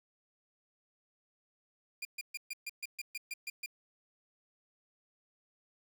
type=tone bursts; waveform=sawtooth; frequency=2404 Hz; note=D7; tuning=40 cents sharp; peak=-34 dBFS; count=11; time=2.02-3.661 s; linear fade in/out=5 ms; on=31 ms; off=130 ms; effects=10-bit